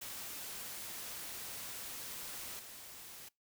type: noise with level steps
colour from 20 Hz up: white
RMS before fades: -45 / -51 dBFS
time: 0.01-3.29 s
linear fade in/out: 10 ms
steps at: 2.59 s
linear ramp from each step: 2 ms
effects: noise-tail reverb RT60 0.2 s tail -24 dB re dry